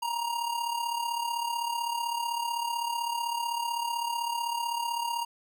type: tone with amplitude modulation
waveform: square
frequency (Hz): 940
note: A#5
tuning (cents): +14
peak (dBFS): -27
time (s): 0.02-5.25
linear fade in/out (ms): 10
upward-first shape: sine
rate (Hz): 35.8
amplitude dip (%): 60
effects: none